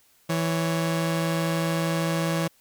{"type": "tone pair together", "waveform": "sawtooth", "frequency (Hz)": [164.81, 554.4], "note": ["E3", "C#5"], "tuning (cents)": [0, 0], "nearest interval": "octave + major sixth", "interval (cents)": 2100, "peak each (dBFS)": [-20, -26], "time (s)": [0.29, 2.48], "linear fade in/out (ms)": 10, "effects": ["white hiss -61 dBFS RMS until 2.6 s"]}